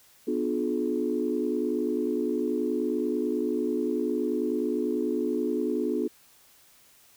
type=chord; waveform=sine; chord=B diminished seventh; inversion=none; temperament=just; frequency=246.9 / 296.3 / 355.6 / 426.7 Hz; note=B3 / D4 / F4 / Ab4; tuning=0 / +15 / +31 / +47 cents; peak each=-30 dBFS; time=0.27-6.08 s; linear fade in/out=10 ms; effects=tanh soft clip ceiling -14 dBFS + white hiss -58 dBFS RMS until 7.16 s